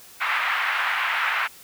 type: band-pass noise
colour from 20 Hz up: white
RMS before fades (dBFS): -24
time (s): 0.2-1.48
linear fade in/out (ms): 20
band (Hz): 950 to 2300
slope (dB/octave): 24
effects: white hiss -47 dBFS RMS until 1.63 s